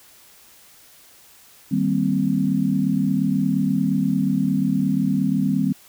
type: chord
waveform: sine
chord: C minor seventh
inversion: first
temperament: equal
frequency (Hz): 155.56 / 196 / 233.1 / 261.6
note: Eb3 / G3 / Bb3 / C4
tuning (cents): 0 / 0 / 0 / 0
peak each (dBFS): -25 / -21 / -26 / -22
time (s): 1.71-5.73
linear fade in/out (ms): 10
effects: white hiss -50 dBFS RMS until 5.88 s